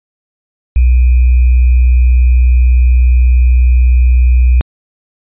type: tone with sample-and-hold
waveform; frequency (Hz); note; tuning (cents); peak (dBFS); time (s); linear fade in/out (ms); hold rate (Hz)
sine; 61.74; B1; 0; -4; 0.76-4.61; 0; 2450
effects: resampled to 8000 Hz